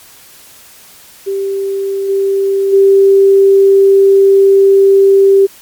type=tone with level steps; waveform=sine; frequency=391.9 Hz; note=G4; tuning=in tune; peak=-13 / -9 / -3 dBFS; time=1.26-5.47 s; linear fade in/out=20 ms; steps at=2.08 / 2.72 s; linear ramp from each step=20 ms; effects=white hiss -39 dBFS RMS until 5.61 s + MP3 96 kbps